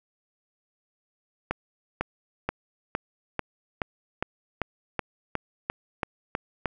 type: accelerating click train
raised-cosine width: 0.5 ms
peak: -11 dBFS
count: 14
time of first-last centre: 1.51-6.657 s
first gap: 500 ms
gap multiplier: 0.96
effects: none